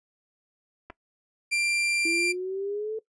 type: clicks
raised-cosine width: 0.5 ms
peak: -27 dBFS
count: 2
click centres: 0.9 / 0.903 s
type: tone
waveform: 40% pulse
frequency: 2372 Hz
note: D7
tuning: 17 cents sharp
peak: -22 dBFS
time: 1.51-2.33 s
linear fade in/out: 20 ms
type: exponential sweep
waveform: sine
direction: up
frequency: 326.9 to 444.7 Hz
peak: -28 dBFS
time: 2.05-2.99 s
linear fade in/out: 5 ms
effects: noise-tail reverb RT60 0.1 s tail -19 dB re dry + resampled to 22050 Hz